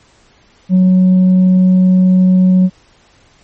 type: tone with tanh clipping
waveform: sine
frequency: 184.7 Hz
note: F#3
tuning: 3 cents flat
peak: -6 dBFS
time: 0.69-2.7 s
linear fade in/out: 50 ms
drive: 1 dB
effects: pink hiss -49 dBFS RMS until 3.43 s + MP3 32 kbps